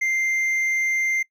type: tone with hard clipping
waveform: triangle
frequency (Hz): 2093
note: C7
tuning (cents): 0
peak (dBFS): -21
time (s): 0.01-1.23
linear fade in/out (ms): 10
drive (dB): 7
effects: noise-tail reverb RT60 0.1 s tail -21 dB re dry